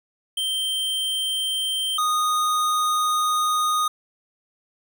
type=tone pair in turn; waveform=square; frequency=3136 / 1237 Hz; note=G7 / D#6; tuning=0 / -10 cents; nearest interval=octave + major third; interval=1610 cents; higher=first; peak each=-23 / -20 dBFS; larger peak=second; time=0.37-1.98 / 1.98-3.88 s; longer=second; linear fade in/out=5 ms; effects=none